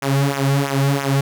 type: tone with flanger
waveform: sawtooth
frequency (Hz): 138.59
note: C#3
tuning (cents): 0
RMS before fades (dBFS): -18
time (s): 0.02-1.21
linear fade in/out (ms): 5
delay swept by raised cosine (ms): 0.22 to 3.22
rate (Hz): 3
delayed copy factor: -0.85
effects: none